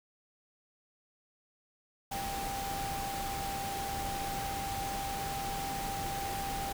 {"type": "tone in noise", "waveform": "sine", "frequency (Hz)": 790, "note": "G5", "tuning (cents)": 13, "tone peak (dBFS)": -36, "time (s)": [2.11, 6.73], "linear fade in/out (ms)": 10, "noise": "pink", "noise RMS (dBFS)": -39, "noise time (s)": [2.11, 6.73], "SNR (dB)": 0, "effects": []}